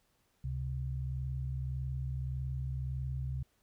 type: tone pair together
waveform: sine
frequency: 69.5 / 131.2 Hz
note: C#2 / C3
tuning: +5 / +5 cents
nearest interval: major seventh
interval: 1100 cents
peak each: -37 / -36 dBFS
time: 0.44-3.43 s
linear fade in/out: 5 ms
effects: pink hiss -74 dBFS RMS until 3.62 s